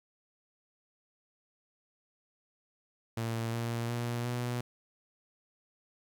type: tone with pitch steps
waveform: sawtooth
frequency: 114.6 / 116.94 / 119.33 / 121.77 Hz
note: A#2 / A#2 / A#2 / B2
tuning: -29 / +6 / +41 / -24 cents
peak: -28 dBFS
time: 3.17-4.61 s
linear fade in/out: 5 ms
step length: 360 ms
effects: 11-bit